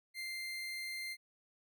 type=tone; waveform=30% pulse; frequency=2093 Hz; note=C7; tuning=in tune; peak=-37 dBFS; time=0.14-1.17 s; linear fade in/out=50 ms; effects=none